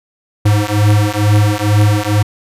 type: beating tone pair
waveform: square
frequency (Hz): 103.4 / 105.6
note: G#2 / G#2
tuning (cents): -7 / +29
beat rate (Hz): 2.2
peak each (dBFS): -13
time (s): 0.45-2.23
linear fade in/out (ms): 10
effects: resampled to 32000 Hz